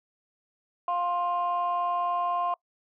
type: tone pair together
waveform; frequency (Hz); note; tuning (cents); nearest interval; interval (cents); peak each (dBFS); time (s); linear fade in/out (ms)
sine; 703 / 1053.3; F5 / C6; +11 / +11; perfect fifth; 700; -27 / -26; 0.88-2.54; 2
effects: noise-tail reverb RT60 0.1 s tail -24 dB re dry + tanh soft clip ceiling -20 dBFS